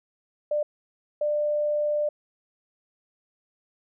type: tone bursts at uneven times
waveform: sine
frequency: 595 Hz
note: D5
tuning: 22 cents sharp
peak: -22 dBFS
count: 2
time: 0.51-0.63 / 1.21-2.09 s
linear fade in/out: 5 ms
effects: none